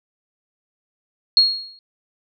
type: tone with exponential decay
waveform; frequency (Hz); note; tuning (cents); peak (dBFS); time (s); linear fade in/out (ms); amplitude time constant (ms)
sine; 4294; C8; +44; -7; 1.37-1.79; 1; 91
effects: none